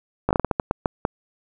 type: slowing click train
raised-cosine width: 1 ms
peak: -5 dBFS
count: 11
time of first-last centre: 0.29-1.051 s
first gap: 17 ms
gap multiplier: 1.31
effects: none